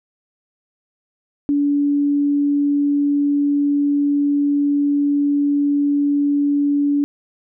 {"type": "tone", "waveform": "sine", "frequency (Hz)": 287, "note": "D4", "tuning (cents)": -40, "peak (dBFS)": -14, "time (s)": [1.49, 7.04], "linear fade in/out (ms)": 0, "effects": []}